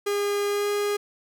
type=tone with pitch glide; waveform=45% pulse; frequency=407.3 to 410.8 Hz; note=G#4 to G#4; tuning=-34 to -19 cents; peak=-23 dBFS; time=0.06-0.97 s; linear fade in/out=10 ms; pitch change=+15 cents; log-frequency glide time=0.47-0.7 s; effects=none